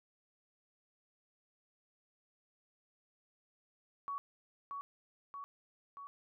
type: tone with echo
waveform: sine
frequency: 1123 Hz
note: C#6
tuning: 22 cents sharp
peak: -37 dBFS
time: 4.08-4.18 s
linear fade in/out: 0 ms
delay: 630 ms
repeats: 3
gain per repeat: -3 dB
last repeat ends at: 6.07 s
effects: none